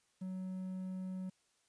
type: tone with quantisation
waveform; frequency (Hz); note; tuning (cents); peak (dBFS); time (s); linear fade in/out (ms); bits
triangle; 186.4; F#3; +13; -37; 0.21-1.3; 10; 11
effects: white hiss -75 dBFS RMS until 1.68 s + resampled to 22050 Hz